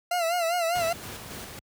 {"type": "tone with vibrato", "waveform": "40% pulse", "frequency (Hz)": 685, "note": "F5", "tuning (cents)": -34, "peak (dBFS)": -23, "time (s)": [0.11, 0.93], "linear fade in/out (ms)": 5, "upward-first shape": "sine", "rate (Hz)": 5, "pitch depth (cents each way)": 84}
{"type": "noise with tremolo", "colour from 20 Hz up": "pink", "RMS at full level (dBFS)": -38, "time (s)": [0.75, 1.59], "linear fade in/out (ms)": 2, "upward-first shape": "square", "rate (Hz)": 3.6, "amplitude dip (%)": 30}
{"effects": ["high-pass 60 Hz 12 dB/octave"]}